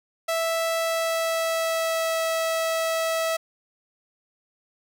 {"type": "tone with pitch glide", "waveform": "sawtooth", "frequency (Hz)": [658, 651.6], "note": ["E5", "E5"], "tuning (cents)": [-3, -20], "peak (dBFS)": -19, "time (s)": [0.28, 3.37], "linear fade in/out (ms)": 10, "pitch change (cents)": -17, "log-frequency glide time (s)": [0.75, 2.22], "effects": []}